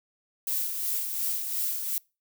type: noise with tremolo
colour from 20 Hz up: violet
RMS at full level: -28 dBFS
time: 0.47-1.98 s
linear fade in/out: 2 ms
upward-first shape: sine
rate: 2.8 Hz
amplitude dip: 45%
effects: noise-tail reverb RT60 0.3 s tail -26 dB re dry